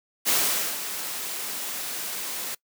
white noise with ADSR envelope, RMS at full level -21 dBFS, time 0.25-2.55 s, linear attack 35 ms, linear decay 480 ms, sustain -11 dB, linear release 8 ms, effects noise-tail reverb RT60 0.1 s tail -23 dB re dry + high-pass 200 Hz 12 dB/octave

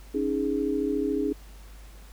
sine chord, C# suspended second, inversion none, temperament equal, 277.2 / 311.1 / 415.3 Hz, C#4 / D#4 / G#4, 0 / 0 / 0 cents, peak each -28 / -29 / -28 dBFS, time 0.14-1.33 s, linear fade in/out 10 ms, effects added 50 Hz sine -44 dBFS peak until 2.12 s + pink hiss -54 dBFS RMS until 2.12 s

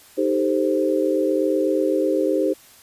sine chord, A half-diminished seventh, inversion second, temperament equal, 311.1 / 392 / 440 / 523.3 Hz, Eb4 / G4 / A4 / C5, 0 / 0 / 0 / 0 cents, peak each -22 / -22 / -28 / -22 dBFS, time 0.17-2.54 s, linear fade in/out 20 ms, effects white hiss -49 dBFS RMS until 2.82 s + resampled to 32000 Hz

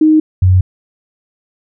sine tone pair in turn, 311.1 / 92.49 Hz, D#4 / F#2, 0 / 0 cents, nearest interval octave + major sixth, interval 2100 cents, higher first, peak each -5 dBFS, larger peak neither, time 0.01-0.2 / 0.42-0.61 s, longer neither, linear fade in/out 5 ms, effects none

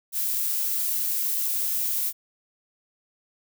violet noise, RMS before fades -26 dBFS, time 0.12-2.13 s, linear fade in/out 50 ms, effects none

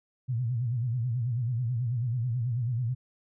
sine tone with vibrato, 120.4 Hz, B2, 44 cents flat, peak -26 dBFS, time 0.28-2.95 s, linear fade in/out 20 ms, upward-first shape sine, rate 9.2 Hz, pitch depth 130 cents each way, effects none

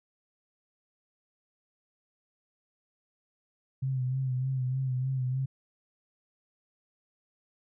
sine tone with vibrato, 130 Hz, C3, 11 cents flat, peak -27 dBFS, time 3.82-5.46 s, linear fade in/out 10 ms, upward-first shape sine, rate 3.3 Hz, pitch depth 48 cents each way, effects none

